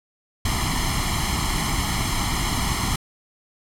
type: noise with comb filter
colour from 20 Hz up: pink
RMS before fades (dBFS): -23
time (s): 0.45-2.96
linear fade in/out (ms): 5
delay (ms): 0.96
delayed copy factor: +0.85
effects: low-pass 11000 Hz 12 dB/octave